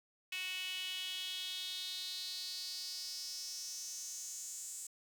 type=tone with high-pass filter sweep; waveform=sawtooth; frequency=370 Hz; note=F#4; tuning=in tune; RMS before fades=-43 dBFS; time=0.32-4.87 s; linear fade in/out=5 ms; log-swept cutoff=2600 to 7600 Hz; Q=5.2; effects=10-bit